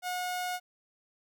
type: tone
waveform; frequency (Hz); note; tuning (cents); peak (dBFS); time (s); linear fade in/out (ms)
sawtooth; 724; F#5; -38; -28; 0.02-0.6; 50
effects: none